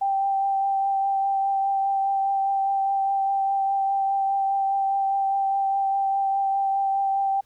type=tone with vibrato; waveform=sine; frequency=784 Hz; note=G5; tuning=in tune; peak=-20 dBFS; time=0.01-7.41 s; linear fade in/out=10 ms; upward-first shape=triangle; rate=4.9 Hz; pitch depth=15 cents each way; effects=pink hiss -64 dBFS RMS until 7.45 s